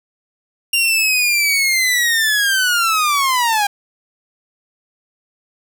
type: linear sweep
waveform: sawtooth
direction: down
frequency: 2794 to 797 Hz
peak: -10 dBFS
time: 0.73-3.67 s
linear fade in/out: 5 ms
effects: none